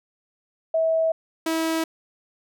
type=tone pair in turn; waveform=sine / sawtooth; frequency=648 / 324 Hz; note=E5 / E4; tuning=-30 / -30 cents; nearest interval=octave; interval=1200 cents; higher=first; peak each=-18 dBFS; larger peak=neither; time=0.74-1.12 / 1.46-1.84 s; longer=neither; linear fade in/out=5 ms; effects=none